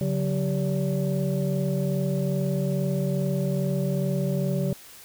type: tone cluster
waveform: sine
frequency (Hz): 142.2 / 184.6 / 391.4 / 572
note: C#3 / F#3 / G4 / D5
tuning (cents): +45 / -4 / -3 / -46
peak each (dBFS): -25 / -26 / -32 / -31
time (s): 0.01-4.73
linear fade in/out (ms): 2
effects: tanh soft clip ceiling -15 dBFS + white hiss -47 dBFS RMS until 5.04 s